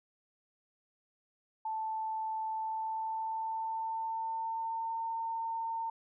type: tone with pitch glide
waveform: sine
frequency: 880 to 907.9 Hz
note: A5 to A#5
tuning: 0 to -46 cents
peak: -33 dBFS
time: 1.65-5.9 s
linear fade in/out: 5 ms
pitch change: +54 cents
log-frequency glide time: 2.48-5.04 s
effects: none